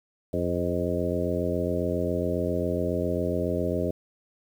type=harmonic tone with a mistuned harmonic; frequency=87.31 Hz; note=F2; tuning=in tune; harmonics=1 / 2 / 3 / 4 / 5 / 6 / 7; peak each=-32 / -32 / -32 / -32 / -32 / -32 / -32 dBFS; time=0.33-3.91 s; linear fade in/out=5 ms; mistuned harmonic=7; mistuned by=+25 cents; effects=9-bit